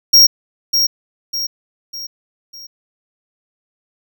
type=tone with echo; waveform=square; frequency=5588 Hz; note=F8; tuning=in tune; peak=-5 dBFS; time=0.13-0.27 s; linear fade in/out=10 ms; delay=600 ms; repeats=4; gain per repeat=-7 dB; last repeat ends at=2.67 s; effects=none